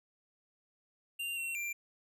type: tone with pitch steps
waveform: square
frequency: 2782 / 2725 / 2371 Hz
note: F7 / F7 / D7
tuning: -7 / -43 / +16 cents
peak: -36 dBFS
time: 1.19-1.73 s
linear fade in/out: 10 ms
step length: 180 ms
effects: none